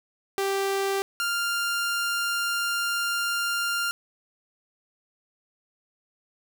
sawtooth tone pair in turn, 392 / 1396.9 Hz, G4 / F6, 0 / 0 cents, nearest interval octave + minor seventh, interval 2200 cents, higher second, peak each -20 / -21 dBFS, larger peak first, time 0.38-1.02 / 1.2-3.91 s, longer second, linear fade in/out 0 ms, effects none

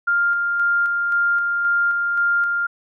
sine tone with tremolo, 1400 Hz, F6, 4 cents sharp, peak -15 dBFS, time 0.07-2.67 s, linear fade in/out 10 ms, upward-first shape square, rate 1.9 Hz, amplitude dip 30%, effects none

